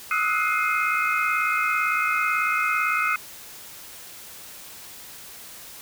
sine tone cluster, 1251 / 1309 / 1468 / 2115 / 2520 Hz, D#6 / E6 / F#6 / C7 / D#7, +9 / -13 / -14 / +18 / +21 cents, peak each -27 dBFS, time 0.11-3.16 s, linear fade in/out 2 ms, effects white hiss -42 dBFS RMS until 5.81 s

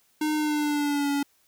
square tone with pitch glide, 305.6 to 283.5 Hz, D#4 to C#4, -31 to +39 cents, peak -24 dBFS, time 0.21-1.23 s, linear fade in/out 5 ms, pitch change -130 cents, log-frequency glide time 0.35-1.1 s, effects white hiss -65 dBFS RMS until 1.47 s

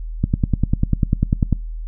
click train, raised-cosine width 5 ms, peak -3 dBFS, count 14, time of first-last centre 0.24-1.527 s, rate 10.1 Hz, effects noise-tail reverb RT60 0.3 s tail -25 dB re dry + added 40 Hz sine -25 dBFS peak until 1.87 s

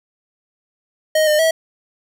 square tone with pitch steps, 624 / 606 / 647 Hz, D#5 / D#5 / E5, +5 / -46 / -32 cents, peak -13 dBFS, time 1.15-1.51 s, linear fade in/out 5 ms, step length 120 ms, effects none

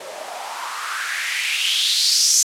blue noise with band-pass filter sweep, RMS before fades -21 dBFS, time 0-2.43 s, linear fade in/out 5 ms, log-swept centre 510 to 6500 Hz, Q 4.3, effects low-pass 11000 Hz 12 dB/octave

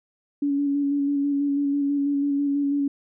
sine tone with vibrato, 283.2 Hz, C#4, 37 cents sharp, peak -20 dBFS, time 0.42-2.88 s, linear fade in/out 5 ms, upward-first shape square, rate 6.1 Hz, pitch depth 17 cents each way, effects none

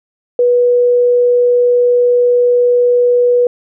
sine tone, 488.1 Hz, B4, 20 cents flat, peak -7 dBFS, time 0.39-3.47 s, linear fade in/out 2 ms, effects none

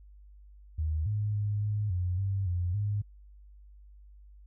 sine tone with pitch steps, 77.9 / 105 / 103.8 / 104.8 / 89.9 / 97.8 / 88.4 / 103.2 Hz, D#2 / G#2 / G#2 / G#2 / F#2 / G2 / F2 / G#2, +3 / +19 / 0 / +16 / -49 / -4 / +22 / -10 cents, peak -27 dBFS, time 0.78-3.02 s, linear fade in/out 10 ms, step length 280 ms, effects added 50 Hz sine -50 dBFS peak until 4.46 s

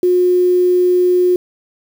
sine tone with quantisation, 360 Hz, F#4, 47 cents flat, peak -9 dBFS, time 0.03-1.36 s, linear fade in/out 2 ms, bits 6, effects none

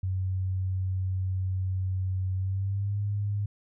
sine tone with pitch glide, 93.7 to 102.18 Hz, F#2 to G#2, +22 to -28 cents, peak -26 dBFS, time 0.03-3.46 s, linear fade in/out 5 ms, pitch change +150 cents, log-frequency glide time 2.35-2.99 s, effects none

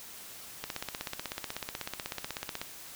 click train, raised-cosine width 0.2 ms, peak -17 dBFS, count 33, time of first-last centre 0.64-2.615 s, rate 16.2 Hz, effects white hiss -47 dBFS RMS until 2.95 s

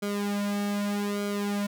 sawtooth tone with flanger, 203.8 Hz, G#3, 32 cents flat, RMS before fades -29 dBFS, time 0.02-1.67 s, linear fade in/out 10 ms, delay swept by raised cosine 1.1 to 2.9 ms, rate 0.82 Hz, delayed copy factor -0.85, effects none

